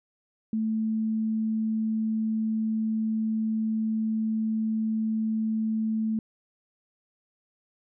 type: tone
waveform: sine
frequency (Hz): 220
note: A3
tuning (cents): 0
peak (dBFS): -24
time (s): 0.53-6.19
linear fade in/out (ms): 2
effects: none